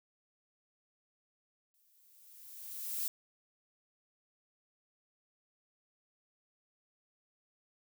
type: noise with exponential growth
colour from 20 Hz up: violet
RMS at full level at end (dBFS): -34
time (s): 1.74-3.08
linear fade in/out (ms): 1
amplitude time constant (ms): 290
effects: none